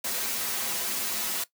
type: noise with comb filter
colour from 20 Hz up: white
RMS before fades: -30 dBFS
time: 0.04-1.44 s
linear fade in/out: 5 ms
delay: 6.7 ms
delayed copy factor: -0.8
effects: noise-tail reverb RT60 0.1 s tail -17 dB re dry + high-pass 150 Hz 12 dB/octave